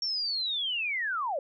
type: linear sweep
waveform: sine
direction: down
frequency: 5530 to 518 Hz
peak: -28 dBFS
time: 0.02-1.39 s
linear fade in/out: 2 ms
effects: none